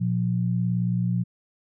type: tone pair together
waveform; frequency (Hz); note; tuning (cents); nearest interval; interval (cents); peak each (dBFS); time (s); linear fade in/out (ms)
sine; 119.32 / 177.8; A#2 / F3; +41 / +31; perfect fifth; 690; -24; 0-1.24; 20
effects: none